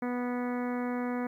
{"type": "harmonic tone", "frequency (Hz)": 245.8, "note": "B3", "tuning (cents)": -8, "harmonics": [1, 2, 3, 4, 5, 6, 7, 8, 9], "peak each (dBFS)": [-31, -37, -41, -43, -45, -47, -48, -49, -50], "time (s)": [0.02, 1.27], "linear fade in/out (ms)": 5, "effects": ["11-bit"]}